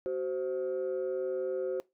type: tone pair together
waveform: sine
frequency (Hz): 376 / 522.6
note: F#4 / C5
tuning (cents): +28 / -2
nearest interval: tritone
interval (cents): 570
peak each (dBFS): -31 / -32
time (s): 0.06-1.8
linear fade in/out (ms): 0
effects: noise-tail reverb RT60 0.2 s tail -22 dB re dry + tanh soft clip ceiling -26 dBFS